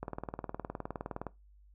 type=click train; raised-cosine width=1 ms; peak=-23 dBFS; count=25; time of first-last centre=0.03-1.267 s; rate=19.4 Hz; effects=noise-tail reverb RT60 0.2 s tail -19 dB re dry + added 50 Hz sine -57 dBFS peak until 1.74 s